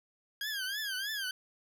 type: tone with vibrato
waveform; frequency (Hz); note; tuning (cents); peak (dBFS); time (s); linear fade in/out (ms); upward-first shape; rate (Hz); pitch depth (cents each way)
20% pulse; 1619; G#6; -45; -29; 0.41-1.31; 2; triangle; 3.2; 160
effects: none